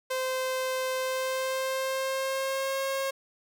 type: tone with pitch glide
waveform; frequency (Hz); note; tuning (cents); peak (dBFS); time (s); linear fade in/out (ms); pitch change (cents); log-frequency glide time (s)
sawtooth; 518 to 540.6; C5 to C#5; -17 to -44; -24; 0.1-3.11; 10; +73; 0.99-2.83
effects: none

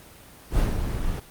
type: noise with ADSR envelope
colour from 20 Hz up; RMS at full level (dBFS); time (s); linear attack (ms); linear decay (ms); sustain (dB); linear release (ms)
brown; -19; 0.5-1.2; 81; 160; -7; 5
effects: pink hiss -48 dBFS RMS until 1.3 s + Opus 24 kbps

